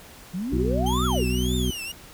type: exponential two-way sweep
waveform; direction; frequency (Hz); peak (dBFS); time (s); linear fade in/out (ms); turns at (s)
sine; up then down; 164.81 to 1402 to 316.1; -26; 0.33-1.25; 20; 1.06
type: harmonic tone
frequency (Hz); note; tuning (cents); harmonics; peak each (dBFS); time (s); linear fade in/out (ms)
62.1; B1; +10; 1 / 2 / 3 / 4 / 6; -25 / -29 / -29 / -28 / -31; 0.52-1.71; 5
type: tone with vibrato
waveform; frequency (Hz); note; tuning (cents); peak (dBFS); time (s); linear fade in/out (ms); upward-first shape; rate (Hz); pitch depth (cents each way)
sawtooth; 3081; G7; -31; -28; 0.86-1.92; 5; triangle; 1.8; 290
effects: pink hiss -46 dBFS RMS until 2.13 s